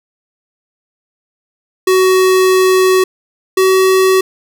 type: tone pair in turn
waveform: square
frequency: 374 / 377.9 Hz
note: F#4 / F#4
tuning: +19 / +37 cents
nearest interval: unison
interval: 18 cents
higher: second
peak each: -8 dBFS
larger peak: neither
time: 1.87-3.04 / 3.57-4.21 s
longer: first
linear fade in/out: 5 ms
effects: none